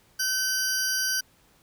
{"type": "tone cluster", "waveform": "40% pulse", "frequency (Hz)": [1530, 4730, 5780], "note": ["G6", "D8", "F#8"], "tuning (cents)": [-42, 12, -41], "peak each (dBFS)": -28, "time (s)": [0.19, 1.21], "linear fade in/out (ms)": 10, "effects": ["pink hiss -61 dBFS RMS until 1.62 s"]}